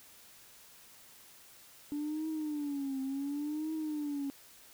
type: tone with vibrato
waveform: sine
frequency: 290 Hz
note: D4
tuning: 22 cents flat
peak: -32 dBFS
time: 1.92-4.3 s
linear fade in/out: 0 ms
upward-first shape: triangle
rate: 0.69 Hz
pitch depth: 160 cents each way
effects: tanh soft clip ceiling -30 dBFS + white hiss -57 dBFS RMS until 4.73 s